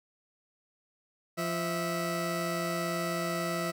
20% pulse tone pair together, 172.85 / 653 Hz, F3 / E5, -18 / -17 cents, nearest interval octave + major seventh, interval 2301 cents, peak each -28 dBFS, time 1.37-3.72 s, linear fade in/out 20 ms, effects none

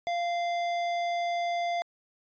sine tone with hard clipping, 693 Hz, F5, 14 cents flat, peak -29 dBFS, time 0.07-1.82 s, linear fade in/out 0 ms, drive 12 dB, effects resampled to 16000 Hz

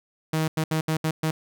sawtooth tone bursts at uneven times, 158 Hz, D#3, 27 cents sharp, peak -18 dBFS, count 6, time 0.33-0.48 / 0.57-0.64 / 0.71-0.81 / 0.88-0.97 / 1.04-1.11 / 1.23-1.31 s, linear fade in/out 5 ms, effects none

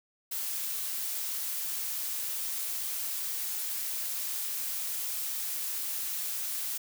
blue noise, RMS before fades -34 dBFS, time 0.31-6.78 s, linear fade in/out 10 ms, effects none

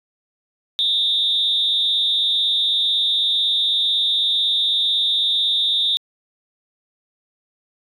sine tone with amplitude modulation, 3624 Hz, A#7, 50 cents flat, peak -11 dBFS, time 0.79-5.97 s, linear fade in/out 0 ms, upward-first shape sine, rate 258 Hz, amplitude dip 95%, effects tanh soft clip ceiling -8 dBFS

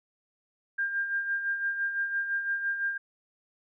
sine tone with tremolo, 1600 Hz, G6, 35 cents sharp, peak -25 dBFS, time 0.78-2.98 s, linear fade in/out 10 ms, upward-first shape sine, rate 5.9 Hz, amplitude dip 55%, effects none

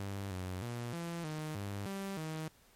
sawtooth tone with pitch steps, 99 / 92.1 / 119.5 / 169.6 / 154.4 / 100.3 / 195.7 / 157.6 Hz, G2 / F#2 / A#2 / E3 / D#3 / G2 / G3 / D#3, +18 / -7 / +43 / +50 / -13 / +40 / -3 / +23 cents, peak -34 dBFS, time 0-2.48 s, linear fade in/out 0 ms, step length 310 ms, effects pink hiss -65 dBFS RMS until 2.75 s + MP3 64 kbps

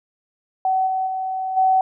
sine tone with level steps, 756 Hz, F#5, 37 cents sharp, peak -16 / -19 / -22 / -13 dBFS, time 0.65-1.81 s, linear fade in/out 2 ms, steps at 0.86 / 1.06 / 1.56 s, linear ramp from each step 20 ms, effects none

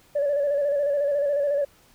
sine tone with vibrato, 572 Hz, D5, 46 cents flat, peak -19 dBFS, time 0.15-1.65 s, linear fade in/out 10 ms, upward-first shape square, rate 14 Hz, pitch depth 40 cents each way, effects tanh soft clip ceiling -17 dBFS + pink hiss -57 dBFS RMS until 1.94 s

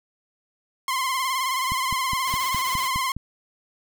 sawtooth tone with vibrato, 1046.5 Hz, C6, in tune, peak -19 dBFS, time 0.88-3.12 s, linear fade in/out 2 ms, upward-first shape sine, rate 19 Hz, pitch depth 63 cents each way
click train, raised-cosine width 5 ms, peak -19 dBFS, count 8, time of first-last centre 1.72-3.166 s, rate 4.84 Hz
white noise bursts, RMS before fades -36 dBFS, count 5, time 2.27-2.874 s, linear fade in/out 2 ms, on 100 ms, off 26 ms
effects none

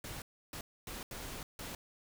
pink noise bursts at uneven times, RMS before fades -44 dBFS, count 5, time 0.04-0.22 / 0.53-0.61 / 0.87-1.03 / 1.11-1.43 / 1.59-1.75 s, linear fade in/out 2 ms, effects none

